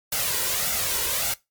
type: noise with flanger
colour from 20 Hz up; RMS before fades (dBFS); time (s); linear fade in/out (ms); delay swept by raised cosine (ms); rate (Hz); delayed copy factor
white; -25; 0.12-1.34; 5; 1.4 to 2.08; 1.7; +0.6
effects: noise-tail reverb RT60 0.2 s tail -21 dB re dry + MP3 96 kbps